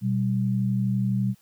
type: tone pair together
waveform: sine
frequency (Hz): 122.65 / 194.7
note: B2 / G3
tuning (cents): -12 / -12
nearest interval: minor sixth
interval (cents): 800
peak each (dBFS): -24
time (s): 0.01-1.35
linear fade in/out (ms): 50
effects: white hiss -62 dBFS RMS until 1.41 s